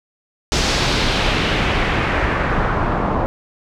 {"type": "noise with low-pass filter sweep", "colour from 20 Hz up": "pink", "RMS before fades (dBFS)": -18, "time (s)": [0.52, 3.26], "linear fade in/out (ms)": 0, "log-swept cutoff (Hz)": [5700, 960], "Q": 1.5, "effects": []}